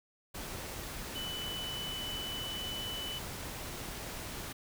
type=tone in noise; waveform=sine; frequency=2990 Hz; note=F#7; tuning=17 cents sharp; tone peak=-38 dBFS; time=1.15-3.19 s; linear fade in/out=10 ms; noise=pink; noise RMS=-42 dBFS; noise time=0.34-4.53 s; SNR=+1 dB; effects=none